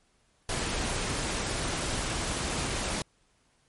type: noise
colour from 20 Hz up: pink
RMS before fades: -31 dBFS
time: 0.49-3.02 s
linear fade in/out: 2 ms
effects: pink hiss -68 dBFS RMS until 3.68 s + MP3 48 kbps